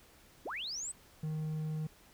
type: linear sweep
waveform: sine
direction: up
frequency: 174.61 to 8372 Hz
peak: -37 dBFS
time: 0.45-0.92 s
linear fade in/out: 10 ms
type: tone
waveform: triangle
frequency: 155.56 Hz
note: D#3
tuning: in tune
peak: -32 dBFS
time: 1.23-1.87 s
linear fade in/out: 5 ms
effects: pink hiss -61 dBFS RMS until 2.13 s